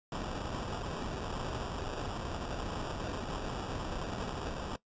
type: noise with sample-and-hold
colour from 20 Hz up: pink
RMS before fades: -38 dBFS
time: 0.12-4.76 s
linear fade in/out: 2 ms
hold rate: 2100 Hz
effects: noise-tail reverb RT60 0.1 s tail -18 dB re dry + resampled to 16000 Hz